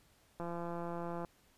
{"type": "click train", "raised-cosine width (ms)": 1, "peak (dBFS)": -28, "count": 146, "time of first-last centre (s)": [0.4, 1.248], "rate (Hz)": 171, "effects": ["pink hiss -68 dBFS RMS until 1.57 s", "resampled to 32000 Hz"]}